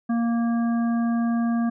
harmonic tone, 233.1 Hz, A#3, in tune, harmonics 1 / 3 / 5 / 7, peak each -20 / -33 / -37 / -40 dBFS, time 0.09-1.7 s, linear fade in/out 10 ms, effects none

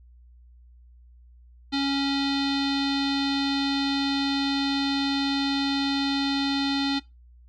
square tone with low-pass filter, 277.2 Hz, C#4, in tune, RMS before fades -25 dBFS, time 1.72-7 s, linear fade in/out 20 ms, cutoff 4000 Hz, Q 7.5, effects noise-tail reverb RT60 0.2 s tail -19 dB re dry + added 60 Hz sine -49 dBFS peak until 7.48 s

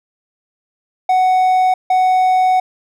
triangle tone bursts at uneven times, 743 Hz, F#5, 7 cents sharp, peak -8 dBFS, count 2, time 1.09-1.74 / 1.9-2.6 s, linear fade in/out 5 ms, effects none

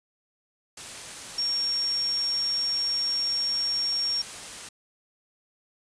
sine tone in noise, 5540 Hz, F8, 15 cents flat, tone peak -24 dBFS, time 1.38-4.22 s, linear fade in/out 5 ms, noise white, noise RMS -39 dBFS, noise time 0.77-4.69 s, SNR +12 dB, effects resampled to 22050 Hz

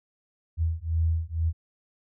sine beating tone pair, 80.8 / 82.9 Hz, E2 / E2, -34 / +10 cents, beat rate 2.1 Hz, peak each -26 dBFS, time 0.57-1.53 s, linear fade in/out 50 ms, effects none

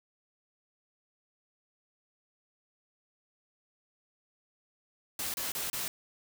white noise bursts, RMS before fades -35 dBFS, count 4, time 5.19-5.88 s, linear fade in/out 2 ms, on 150 ms, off 30 ms, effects none

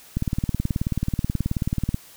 click train, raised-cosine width 5 ms, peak -10 dBFS, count 34, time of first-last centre 0.17-1.944 s, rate 18.6 Hz, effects white hiss -48 dBFS RMS until 2.16 s

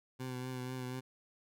20% pulse tone with vibrato, 127.5 Hz, C3, 44 cents flat, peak -34 dBFS, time 0.19-1.01 s, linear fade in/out 20 ms, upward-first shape triangle, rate 4.1 Hz, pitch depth 31 cents each way, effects none

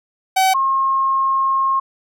45% pulse / sine tone pair in turn, 760 / 1074.8 Hz, F#5 / C6, +46 / +46 cents, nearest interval tritone, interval 600 cents, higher second, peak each -12 / -14 dBFS, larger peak first, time 0.36-0.54 / 0.54-1.8 s, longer second, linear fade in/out 10 ms, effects none

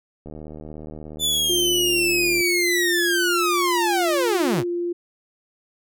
click train, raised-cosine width 2 ms, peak -24 dBFS, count 166, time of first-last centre 0.26-2.408 s, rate 76.8 Hz
sawtooth linear sweep, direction down, 3520 to 98 Hz, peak -16 dBFS, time 1.19-4.64 s, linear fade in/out 50 ms
sine tone with vibrato, 349.6 Hz, F4, 2 cents sharp, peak -22 dBFS, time 1.49-4.93 s, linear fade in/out 10 ms, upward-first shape square, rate 1.1 Hz, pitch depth 9 cents each way
effects none

